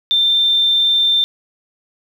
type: tone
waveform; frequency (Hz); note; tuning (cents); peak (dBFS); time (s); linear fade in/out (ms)
sine; 3578; A7; +28; -11; 0.11-1.24; 0
effects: 7-bit